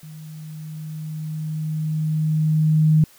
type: tone with level ramp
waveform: sine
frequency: 155.56 Hz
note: D#3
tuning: in tune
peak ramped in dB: -36 to -11 dBFS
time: 0.03-3.04 s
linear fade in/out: 2 ms
effects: white hiss -51 dBFS RMS until 3.18 s